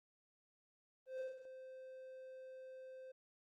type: tone with ADSR envelope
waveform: triangle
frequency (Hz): 520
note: C5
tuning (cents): -11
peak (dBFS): -37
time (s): 1.06-3.12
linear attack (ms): 140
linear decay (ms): 160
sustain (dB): -12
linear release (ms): 9
effects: Opus 32 kbps